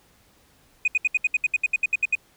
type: tone bursts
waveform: sine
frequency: 2489 Hz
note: D#7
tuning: in tune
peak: -15 dBFS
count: 14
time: 0.85-2.153 s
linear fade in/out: 5 ms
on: 29 ms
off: 69 ms
effects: tanh soft clip ceiling -15 dBFS + pink hiss -59 dBFS RMS until 2.36 s